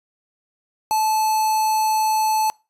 square tone with notch filter, 869 Hz, A5, 22 cents flat, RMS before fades -19 dBFS, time 0.91-2.5 s, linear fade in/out 0 ms, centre 2900 Hz, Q 1.8, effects noise-tail reverb RT60 0.3 s tail -25 dB re dry + resampled to 32000 Hz

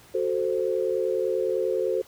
sine chord, F# diminished, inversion none, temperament equal, 370 / 440 / 523.3 Hz, F#4 / A4 / C5, 0 / 0 / 0 cents, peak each -27 dBFS, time 0.14-2.02 s, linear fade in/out 10 ms, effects pink hiss -52 dBFS RMS until 2.07 s + high-pass 60 Hz 12 dB/octave

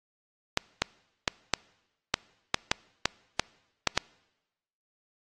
clicks, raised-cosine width 0.2 ms, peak -5 dBFS, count 11, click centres 0.574 / 0.82 / 1.278 / 1.537 / 2.141 / 2.544 / 2.715 / 3.056 / 3.396 / 3.873 / 3.976 s, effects noise-tail reverb RT60 1.0 s tail -25 dB re dry + AAC 32 kbps

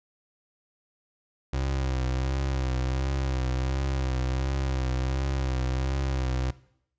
30% pulse tone with vibrato, 65.6 Hz, C2, 5 cents sharp, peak -23 dBFS, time 1.53-6.51 s, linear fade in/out 5 ms, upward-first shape triangle, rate 1.4 Hz, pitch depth 62 cents each way, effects noise-tail reverb RT60 0.7 s tail -19 dB re dry + resampled to 16000 Hz

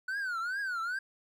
triangle tone with vibrato, 1480 Hz, F#6, in tune, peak -30 dBFS, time 0.08-0.99 s, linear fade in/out 5 ms, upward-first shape triangle, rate 2.4 Hz, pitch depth 210 cents each way, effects 12-bit

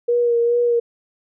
sine tone with vibrato, 474.9 Hz, A#4, 32 cents sharp, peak -14 dBFS, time 0.08-0.8 s, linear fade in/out 10 ms, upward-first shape sine, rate 2.4 Hz, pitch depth 24 cents each way, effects none

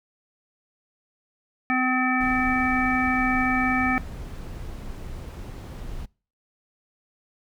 harmonic tone, 255.6 Hz, C4, 40 cents flat, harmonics 1 / 3 / 5 / 7 / 9, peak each -24 / -27 / -28 / -27 / -27 dBFS, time 1.7-3.98 s, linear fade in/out 0 ms
brown noise, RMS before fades -35 dBFS, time 2.2-6.06 s, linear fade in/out 10 ms
effects noise-tail reverb RT60 0.4 s tail -26 dB re dry

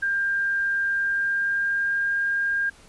sine tone with pitch glide, 1596 to 1609.9 Hz, G6 to G6, +31 to +46 cents, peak -21 dBFS, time 0.02-2.7 s, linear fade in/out 10 ms, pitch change +15 cents, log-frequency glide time 0.98-2.17 s, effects pink hiss -52 dBFS RMS until 2.88 s + resampled to 24000 Hz

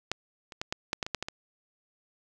clicks, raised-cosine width 0.2 ms, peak -11 / -26 / -15 / -13 / -11 / -13 / -18 / -11 / -15 / -18 dBFS, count 10, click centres 0.116 / 0.522 / 0.615 / 0.725 / 0.931 / 1.028 / 1.065 / 1.147 / 1.226 / 1.285 s, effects none

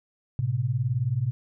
sine beating tone pair, 110.6 / 129.6 Hz, A2 / C3, +9 / -16 cents, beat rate 19 Hz, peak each -27 / -25 dBFS, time 0.39-1.31 s, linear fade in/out 0 ms, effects none

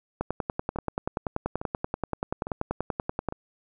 two click trains, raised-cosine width 1 ms, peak -19 / -13 dBFS, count 4 / 33, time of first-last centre 0.76-3.324 / 0.21-3.287 s, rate 1.17 / 10.4 Hz, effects none

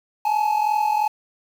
triangle tone pair together, 844 / 886.8 Hz, G#5 / A5, +28 / +13 cents, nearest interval minor second, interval 85 cents, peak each -17 / -22 dBFS, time 0.25-1.08 s, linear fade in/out 5 ms, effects 7-bit

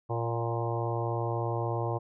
harmonic tone with a mistuned harmonic, 116.5 Hz, A#2, 1 cent flat, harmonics 1 / 3 / 4 / 5 / 6 / 7 / 8 / 9, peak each -31 / -36 / -37 / -38 / -39 / -39 / -40 / -41 dBFS, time 0.09-1.99 s, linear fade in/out 20 ms, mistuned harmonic 6, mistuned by +20 cents, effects none

